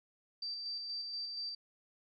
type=tone with tremolo; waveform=sine; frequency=4665 Hz; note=D8; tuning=12 cents flat; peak=-37 dBFS; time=0.42-1.55 s; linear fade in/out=5 ms; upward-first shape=square; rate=4.2 Hz; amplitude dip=30%; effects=none